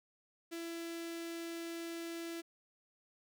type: tone with notch filter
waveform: sawtooth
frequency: 334.7 Hz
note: E4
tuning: 26 cents sharp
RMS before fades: -43 dBFS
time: 0.51-2.42 s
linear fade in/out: 20 ms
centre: 900 Hz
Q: 1
effects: none